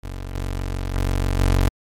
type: tone with level steps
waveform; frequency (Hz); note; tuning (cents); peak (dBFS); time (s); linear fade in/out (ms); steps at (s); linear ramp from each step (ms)
25% pulse; 46.25; F#1; 0; -25 / -20 / -15 / -11; 0.03-1.69; 10; 0.34 / 0.94 / 1.39; 10
effects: MP3 64 kbps